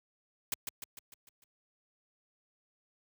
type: noise with echo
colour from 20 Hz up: white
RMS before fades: -33 dBFS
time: 0.52-0.54 s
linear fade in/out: 2 ms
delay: 150 ms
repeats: 6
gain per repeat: -5 dB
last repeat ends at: 1.44 s
effects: high-pass 60 Hz 12 dB/octave